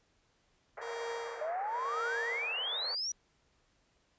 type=band-pass noise; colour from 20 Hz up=pink; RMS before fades=-45 dBFS; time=0.77-2.95 s; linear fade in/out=5 ms; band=470 to 2000 Hz; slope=48 dB/octave
type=tone with tremolo; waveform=35% pulse; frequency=466 Hz; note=A#4; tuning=1 cent flat; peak=-35 dBFS; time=0.81-2.7 s; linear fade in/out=10 ms; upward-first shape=sine; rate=0.96 Hz; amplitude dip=100%
type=exponential sweep; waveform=sine; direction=up; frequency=599 to 5920 Hz; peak=-33 dBFS; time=1.41-3.12 s; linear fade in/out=5 ms
effects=pink hiss -72 dBFS RMS until 4.18 s + resampled to 16000 Hz